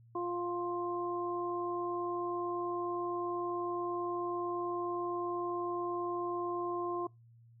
harmonic tone, 350.5 Hz, F4, 6 cents sharp, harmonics 1 / 2 / 3, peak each -35 / -42 / -38 dBFS, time 0.15-7.07 s, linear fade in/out 5 ms, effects noise-tail reverb RT60 0.2 s tail -23 dB re dry + added 116 Hz sine -57 dBFS peak until 7.6 s

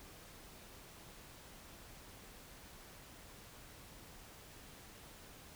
silence, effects pink hiss -56 dBFS RMS until 5.55 s

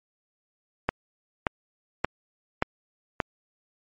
click train, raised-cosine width 0.5 ms, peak -7 dBFS, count 5, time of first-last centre 0.89-3.202 s, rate 1.73 Hz, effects MP3 48 kbps

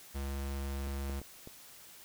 square tone, 69 Hz, C#2, 7 cents flat, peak -36 dBFS, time 0.14-1.21 s, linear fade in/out 20 ms
clicks, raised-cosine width 2 ms, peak -33 dBFS, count 4, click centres 0.872 / 1.097 / 1.216 / 1.474 s
effects white hiss -54 dBFS RMS until 2.04 s

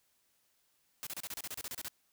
white noise bursts, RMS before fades -41 dBFS, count 13, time 1.03-1.883 s, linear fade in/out 0 ms, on 37 ms, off 31 ms, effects white hiss -74 dBFS RMS until 2.12 s

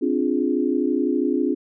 sine chord, D half-diminished seventh, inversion third, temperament equal, 261.6 / 293.7 / 349.2 / 415.3 Hz, C4 / D4 / F4 / Ab4, 0 / 0 / 0 / 0 cents, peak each -23 / -23 / -24 / -27 dBFS, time 0.01-1.55 s, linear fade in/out 20 ms, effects none

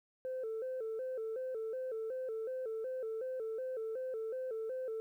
sine tone with vibrato, 478.7 Hz, A#4, 46 cents sharp, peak -35 dBFS, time 0.25-5 s, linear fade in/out 0 ms, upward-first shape square, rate 2.7 Hz, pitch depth 130 cents each way, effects tanh soft clip ceiling -34 dBFS + 12-bit

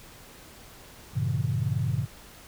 sine chord, G diminished seventh, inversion none, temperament equal with one note detuned, 98 / 116.54 / 138.59 / 166.92 Hz, G2 / Bb2 / Db3 / Fb3, 0 / 0 / 0 / +22 cents, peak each -30 / -28 / -28 / -34 dBFS, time 1.13-2.07 s, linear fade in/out 50 ms, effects tanh soft clip ceiling -15 dBFS + pink hiss -49 dBFS RMS until 2.47 s

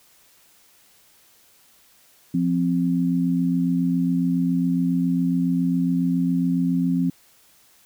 sine tone pair together, 174.35 / 261.6 Hz, F3 / C4, -3 / 0 cents, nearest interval perfect fifth, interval 703 cents, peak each -21 dBFS, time 2.34-7.1 s, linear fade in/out 5 ms, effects white hiss -56 dBFS RMS until 7.85 s

